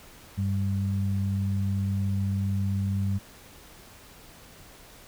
sine tone pair together, 98 / 196 Hz, G2 / G3, 0 / 0 cents, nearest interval octave, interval 1200 cents, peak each -25 / -30 dBFS, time 0.37-3.19 s, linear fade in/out 20 ms, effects pink hiss -50 dBFS RMS until 5.07 s

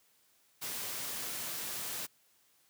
white noise, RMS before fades -39 dBFS, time 0.61-2.07 s, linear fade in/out 20 ms, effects white hiss -69 dBFS RMS until 2.69 s + high-pass 80 Hz 12 dB/octave

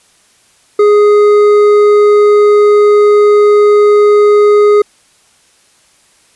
sine tone with hard clipping, 415.3 Hz, G#4, in tune, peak -5 dBFS, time 0.79-4.82 s, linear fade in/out 5 ms, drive 7 dB, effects white hiss -49 dBFS RMS until 6.35 s + resampled to 24000 Hz

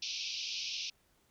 white band-pass noise, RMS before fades -39 dBFS, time 0.02-0.9 s, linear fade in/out 5 ms, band 2400 to 5900 Hz, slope 96 dB/octave, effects pink hiss -71 dBFS RMS until 1.3 s

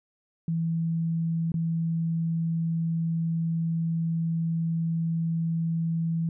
sine tone with dropouts, 164.81 Hz, E3, in tune, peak -24 dBFS, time 0.48-6.29 s, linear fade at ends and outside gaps 2 ms, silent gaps 1.519-1.541 s, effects none

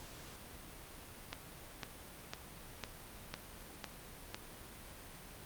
click train, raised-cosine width 0.2 ms, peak -22 dBFS, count 7, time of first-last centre 1.33-4.345 s, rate 1.99 Hz, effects pink hiss -52 dBFS RMS until 5.45 s + Opus 48 kbps

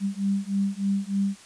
sine beating tone pair, 196 / 199.3 Hz, G3 / G3, 0 / +29 cents, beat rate 3.3 Hz, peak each -26 dBFS, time 0-1.37 s, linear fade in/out 50 ms, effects white hiss -49 dBFS RMS until 1.45 s + resampled to 22050 Hz

